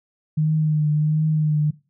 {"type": "tone with vibrato", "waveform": "sine", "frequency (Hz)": 153.3, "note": "D#3", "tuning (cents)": -25, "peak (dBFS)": -16, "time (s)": [0.37, 1.71], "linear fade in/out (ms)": 10, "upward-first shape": "triangle", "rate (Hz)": 1.4, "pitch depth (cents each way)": 38, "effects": ["noise-tail reverb RT60 0.3 s tail -19 dB re dry"]}